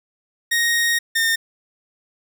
sawtooth tone pair in turn, 1867 / 1822.3 Hz, A#6 / A#6, +2 / -40 cents, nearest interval unison, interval 42 cents, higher first, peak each -13 dBFS, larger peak neither, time 0.51-0.99 / 1.15-1.36 s, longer first, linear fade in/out 10 ms, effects none

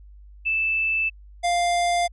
sine / square tone pair in turn, 2637 / 698.5 Hz, E7 / F5, 0 / 0 cents, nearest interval octave + major seventh, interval 2300 cents, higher first, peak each -20 dBFS, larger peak neither, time 0.45-1.1 / 1.43-2.08 s, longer neither, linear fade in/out 20 ms, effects added 50 Hz sine -43 dBFS peak until 2.12 s + resampled to 24000 Hz

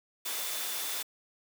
sine tone in noise, 3520 Hz, A7, in tune, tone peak -44 dBFS, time 0.25-1.03 s, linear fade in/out 10 ms, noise white, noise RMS -35 dBFS, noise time 0.25-1.03 s, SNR -12 dB, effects high-pass 400 Hz 12 dB/octave

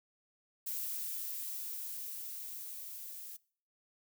violet noise with level ramp, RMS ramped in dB -38 to -47 dBFS, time 0.66-3.37 s, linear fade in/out 10 ms, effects noise-tail reverb RT60 0.5 s tail -23 dB re dry

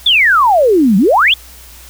sine exponential two-way sweep, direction down then up, 3600 to 180.6 to 3600 Hz, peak -6 dBFS, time 0.06-1.34 s, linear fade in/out 5 ms, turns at 0.97 s, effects added 60 Hz sine -38 dBFS peak until 1.89 s + white hiss -38 dBFS RMS until 1.89 s

